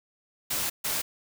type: noise bursts at uneven times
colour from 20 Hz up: white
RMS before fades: -29 dBFS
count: 2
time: 0.5-0.7 / 0.84-1.02 s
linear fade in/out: 10 ms
effects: none